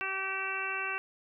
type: harmonic tone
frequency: 384.8 Hz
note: G4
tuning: 32 cents flat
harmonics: 1 / 2 / 3 / 4 / 5 / 6 / 7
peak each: -44 / -44 / -39 / -37 / -43 / -40 / -36 dBFS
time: 0.01-0.98 s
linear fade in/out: 0 ms
effects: none